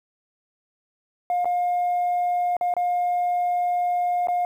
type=tone with dropouts; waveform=sine; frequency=711 Hz; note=F5; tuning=31 cents sharp; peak=-18 dBFS; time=1.3-4.45 s; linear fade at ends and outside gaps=1 ms; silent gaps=1.446-1.455 / 2.567-2.611 / 2.739-2.766 / 4.272-4.284 s; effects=tanh soft clip ceiling -18 dBFS + 9-bit